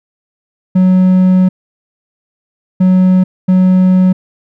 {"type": "tone bursts at uneven times", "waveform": "triangle", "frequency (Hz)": 185, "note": "F#3", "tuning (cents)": 0, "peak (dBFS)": -3, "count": 3, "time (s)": [[0.75, 1.49], [2.8, 3.24], [3.48, 4.13]], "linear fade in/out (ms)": 10, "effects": []}